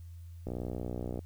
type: click train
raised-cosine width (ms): 2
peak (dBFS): -24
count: 45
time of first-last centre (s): 0.47-1.191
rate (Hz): 61
effects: added 85 Hz sine -44 dBFS peak until 1.25 s + white hiss -69 dBFS RMS until 1.25 s